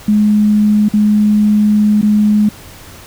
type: tone with dropouts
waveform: sine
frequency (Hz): 210.2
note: G#3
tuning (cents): +21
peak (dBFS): -7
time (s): 0.08-2.49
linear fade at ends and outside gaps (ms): 5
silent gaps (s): 0.886-0.936 / 2.014-2.027
effects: added 92 Hz sine -42 dBFS peak until 3.06 s + pink hiss -36 dBFS RMS until 3.06 s